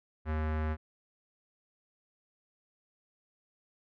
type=tone with low-pass filter; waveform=square; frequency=77.8 Hz; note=D#2; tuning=in tune; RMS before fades=-32 dBFS; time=0.25-0.77 s; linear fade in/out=50 ms; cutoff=1700 Hz; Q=1.6; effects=none